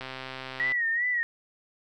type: click train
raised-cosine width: 0.3 ms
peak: -21 dBFS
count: 94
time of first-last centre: 0.01-0.72 s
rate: 131 Hz
type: tone with vibrato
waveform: sine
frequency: 1900 Hz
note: A#6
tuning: 33 cents sharp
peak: -24 dBFS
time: 0.6-1.23 s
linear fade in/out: 0 ms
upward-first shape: sine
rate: 2.6 Hz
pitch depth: 84 cents each way
effects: none